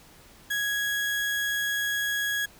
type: tone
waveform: 35% pulse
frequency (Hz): 1661.2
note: G#6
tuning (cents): 0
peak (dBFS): -24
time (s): 0.5-2.46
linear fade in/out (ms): 10
effects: pink hiss -53 dBFS RMS until 2.59 s